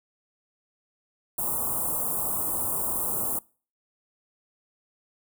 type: band-stop noise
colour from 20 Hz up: white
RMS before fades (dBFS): -28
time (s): 1.38-3.39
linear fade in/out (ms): 5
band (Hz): 1200 to 8400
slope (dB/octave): 48
effects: noise-tail reverb RT60 0.4 s tail -24 dB re dry